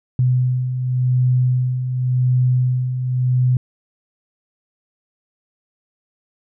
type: beating tone pair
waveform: sine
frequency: 125.6 / 126.5 Hz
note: B2 / B2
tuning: +30 / +42 cents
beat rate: 0.9 Hz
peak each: -23 / -15 dBFS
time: 0.19-3.57 s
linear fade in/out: 2 ms
effects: none